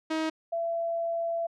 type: tone pair in turn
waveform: sawtooth / sine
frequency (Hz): 317.1 / 671.9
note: D#4 / E5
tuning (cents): +33 / +33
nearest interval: octave + minor second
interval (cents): 1300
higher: second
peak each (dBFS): -23 / -27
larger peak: first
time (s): 0.1-0.3 / 0.52-1.47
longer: second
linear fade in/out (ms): 10
effects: low-pass 5000 Hz 12 dB/octave